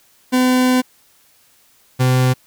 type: tone pair in turn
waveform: 40% pulse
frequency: 253.7 / 127.92 Hz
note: B3 / C3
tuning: +47 / -39 cents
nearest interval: octave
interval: 1186 cents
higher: first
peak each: -11 dBFS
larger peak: neither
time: 0.32-0.82 / 1.99-2.34 s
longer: first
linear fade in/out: 20 ms
effects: white hiss -54 dBFS RMS until 2.46 s